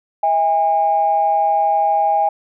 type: tone pair together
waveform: sine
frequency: 645.3 / 813 Hz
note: E5 / G#5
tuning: -37 / -37 cents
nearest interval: major third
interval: 400 cents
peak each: -19 / -13 dBFS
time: 0.23-2.29 s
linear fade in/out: 5 ms
effects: tanh soft clip ceiling -5 dBFS